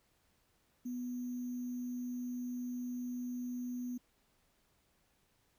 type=tone with sample-and-hold; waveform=sine; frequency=246.9 Hz; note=B3; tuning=in tune; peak=-37 dBFS; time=0.85-3.98 s; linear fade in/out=10 ms; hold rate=6300 Hz; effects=pink hiss -74 dBFS RMS until 5.58 s